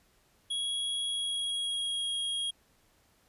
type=tone with pitch glide; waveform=square; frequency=3322 to 3276 Hz; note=G#7 to G#7; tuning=0 to -24 cents; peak=-31 dBFS; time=0.5-2.51 s; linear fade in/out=10 ms; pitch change=-24 cents; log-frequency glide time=1.07-2.19 s; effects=pink hiss -67 dBFS RMS until 3.28 s + resampled to 32000 Hz